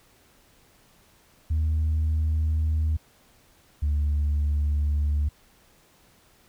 sine tone pair in turn, 78.2 / 73.45 Hz, D#2 / D2, +9 / +1 cents, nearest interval minor second, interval 108 cents, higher first, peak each -19 dBFS, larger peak neither, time 1.5-2.97 / 3.82-5.29 s, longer neither, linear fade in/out 10 ms, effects tanh soft clip ceiling -19 dBFS + pink hiss -59 dBFS RMS until 6.48 s

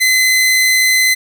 sawtooth tone, 2039 Hz, C7, 45 cents flat, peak -6 dBFS, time 0-1.15 s, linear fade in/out 20 ms, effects none

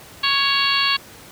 harmonic tone with a mistuned harmonic, 554.4 Hz, C#5, in tune, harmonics 2 / 3 / 4 / 5 / 6 / 7 / 8, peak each -23 / -25 / -27 / -22 / -24 / -27 / -22 dBFS, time 0.23-0.97 s, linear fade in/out 10 ms, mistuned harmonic 4, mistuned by +17 cents, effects pink hiss -42 dBFS RMS until 1.31 s + high-pass 80 Hz 12 dB/octave

